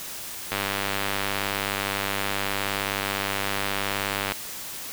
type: click train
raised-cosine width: 0.3 ms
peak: -9 dBFS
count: 378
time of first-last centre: 0.52-4.32 s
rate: 99.2 Hz
effects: white hiss -36 dBFS RMS until 4.92 s